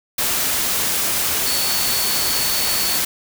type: tone in noise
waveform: sine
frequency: 4442 Hz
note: C#8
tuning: 3 cents sharp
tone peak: -24 dBFS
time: 1.46-2.98 s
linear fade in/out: 5 ms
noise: white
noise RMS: -20 dBFS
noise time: 0.18-3.05 s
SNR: -7 dB
effects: none